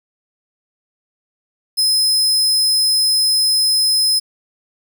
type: tone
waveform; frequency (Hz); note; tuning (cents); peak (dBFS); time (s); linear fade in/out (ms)
sawtooth; 5100; D#8; +42; -10; 1.77-4.2; 20
effects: 8-bit